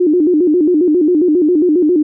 sine tone with vibrato, 329.6 Hz, E4, in tune, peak -8 dBFS, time 0-2.03 s, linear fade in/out 10 ms, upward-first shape square, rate 7.4 Hz, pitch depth 150 cents each way, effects none

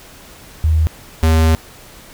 sine / square tone pair in turn, 79.1 / 80.3 Hz, D#2 / E2, +29 / -45 cents, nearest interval unison, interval 26 cents, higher second, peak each -10 dBFS, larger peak neither, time 0.64-0.87 / 1.23-1.55 s, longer second, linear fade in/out 0 ms, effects pink hiss -40 dBFS RMS until 2.13 s

